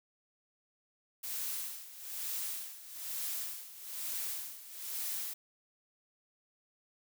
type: noise with tremolo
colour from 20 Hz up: blue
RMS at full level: -37 dBFS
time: 1.23-5.34 s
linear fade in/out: 10 ms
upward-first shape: sine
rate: 1.1 Hz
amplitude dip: 80%
effects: none